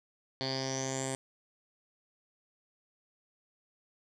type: tone with low-pass filter sweep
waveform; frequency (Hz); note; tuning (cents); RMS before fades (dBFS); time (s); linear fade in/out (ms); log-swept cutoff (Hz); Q
10% pulse; 132.9; C3; +27; -35; 0.41-1.15; 0; 4300 to 8400; 9.6
effects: none